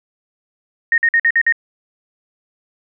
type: tone bursts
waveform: sine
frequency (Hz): 1853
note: A#6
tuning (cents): -11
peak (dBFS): -10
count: 6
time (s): 0.92-1.524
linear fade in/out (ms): 2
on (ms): 59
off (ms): 50
effects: none